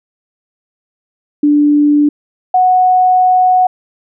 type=tone pair in turn; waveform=sine; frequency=293.7 / 736.7 Hz; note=D4 / F#5; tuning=0 / -8 cents; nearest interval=octave + major third; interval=1592 cents; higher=second; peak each=-6 dBFS; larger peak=neither; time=1.43-2.09 / 2.54-3.67 s; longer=second; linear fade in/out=5 ms; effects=none